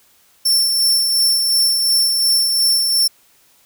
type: tone with tremolo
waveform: sawtooth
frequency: 5410 Hz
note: E8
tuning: 44 cents sharp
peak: -9 dBFS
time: 0.45-3.08 s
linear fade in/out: 10 ms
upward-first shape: sine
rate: 2.8 Hz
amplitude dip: 35%
effects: white hiss -54 dBFS RMS until 3.65 s